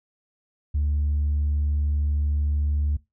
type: tone with tanh clipping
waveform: triangle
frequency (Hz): 73.42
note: D2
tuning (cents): 0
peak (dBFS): -21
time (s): 0.74-2.97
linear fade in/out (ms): 10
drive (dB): 6
effects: noise-tail reverb RT60 0.2 s tail -19 dB re dry